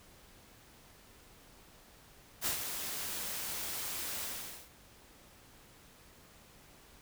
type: noise with ADSR envelope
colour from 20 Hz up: white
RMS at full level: -32 dBFS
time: 2.41-4.7 s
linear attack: 51 ms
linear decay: 110 ms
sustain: -7 dB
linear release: 460 ms
effects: pink hiss -59 dBFS RMS until 7.01 s

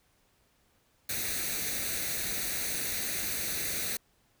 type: noise with comb filter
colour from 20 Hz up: white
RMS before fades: -33 dBFS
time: 1.09-3.97 s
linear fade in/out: 5 ms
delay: 0.48 ms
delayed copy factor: +0.65
effects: pink hiss -69 dBFS RMS until 4.4 s

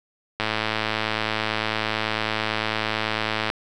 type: click train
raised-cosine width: 0.3 ms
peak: -7 dBFS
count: 339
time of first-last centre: 0.4-3.501 s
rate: 109 Hz
effects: none

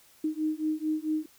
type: beating tone pair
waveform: sine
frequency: 308.2 / 312.7 Hz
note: D#4 / D#4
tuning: -16 / +9 cents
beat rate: 4.5 Hz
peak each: -30 dBFS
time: 0.24-1.26 s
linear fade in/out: 5 ms
effects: white hiss -59 dBFS RMS until 1.38 s

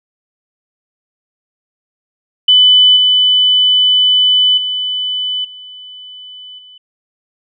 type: tone with level steps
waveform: sine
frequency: 3000 Hz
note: F#7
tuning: 23 cents sharp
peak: -4 / -7 / -15 / -30 / -36 dBFS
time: 2.48-6.78 s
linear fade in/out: 5 ms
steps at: 2.96 / 4.57 / 5.44 / 6.58 s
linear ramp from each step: 10 ms
effects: none

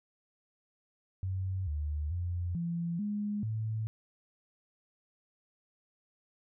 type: tone with pitch steps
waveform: sine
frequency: 94.2 / 74.8 / 87.8 / 170 / 207.1 / 109.9 Hz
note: F#2 / D2 / F2 / F3 / G#3 / A2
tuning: +32 / +32 / +10 / -46 / -5 / -2 cents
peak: -31 dBFS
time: 1.23-3.87 s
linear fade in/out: 0 ms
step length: 440 ms
effects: none

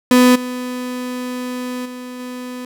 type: tone with level steps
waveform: 35% pulse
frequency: 250 Hz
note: B3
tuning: 21 cents sharp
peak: -6 / -21 / -27 / -25 dBFS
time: 0.11-2.65 s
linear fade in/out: 2 ms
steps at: 0.35 / 1.85 / 2.19 s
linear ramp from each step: 10 ms
effects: none

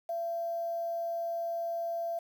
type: tone with quantisation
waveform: sine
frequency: 675 Hz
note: E5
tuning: 41 cents sharp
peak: -31 dBFS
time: 0.09-2.19 s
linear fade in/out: 5 ms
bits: 9
effects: none

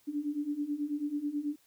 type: beating tone pair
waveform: sine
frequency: 286.9 / 296.1 Hz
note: D4 / D4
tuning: -40 / +14 cents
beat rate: 9.2 Hz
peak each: -36 / -33 dBFS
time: 0.07-1.56 s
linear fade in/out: 20 ms
effects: white hiss -67 dBFS RMS until 1.66 s

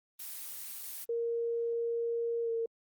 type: noise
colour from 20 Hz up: blue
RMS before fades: -42 dBFS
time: 0.19-1.05 s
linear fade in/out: 10 ms
type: tone with pitch glide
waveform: sine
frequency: 466.2 to 457.9 Hz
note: A#4 to A#4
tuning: 0 to -31 cents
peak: -30 dBFS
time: 1.09-2.66 s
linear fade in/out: 5 ms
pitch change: -31 cents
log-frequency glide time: 2.43-2.5 s
effects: Opus 24 kbps

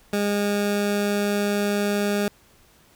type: tone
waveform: 20% pulse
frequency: 204.4 Hz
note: G#3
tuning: 27 cents flat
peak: -16 dBFS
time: 0.13-2.28 s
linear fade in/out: 2 ms
effects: pink hiss -56 dBFS RMS until 2.95 s

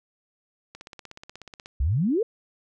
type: click train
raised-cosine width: 0.2 ms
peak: -24 dBFS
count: 16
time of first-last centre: 0.75-1.659 s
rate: 16.5 Hz
type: exponential sweep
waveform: sine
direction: up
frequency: 58.27 to 490.2 Hz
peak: -20 dBFS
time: 1.8-2.23 s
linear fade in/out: 5 ms
effects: none

